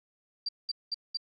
sine tone bursts, 4699 Hz, D8, in tune, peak -29 dBFS, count 4, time 0.46-1.172 s, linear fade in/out 5 ms, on 28 ms, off 200 ms, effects none

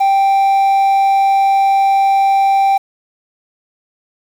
triangle tone with quantisation, 784 Hz, G5, in tune, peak -7 dBFS, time 0-2.78 s, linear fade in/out 10 ms, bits 6, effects none

